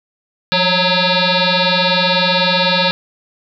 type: tone with frequency modulation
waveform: sine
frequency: 1664 Hz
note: G#6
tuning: 3 cents sharp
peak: -11 dBFS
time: 0.52-2.91 s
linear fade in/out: 0 ms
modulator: 368 Hz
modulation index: 7.3
effects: none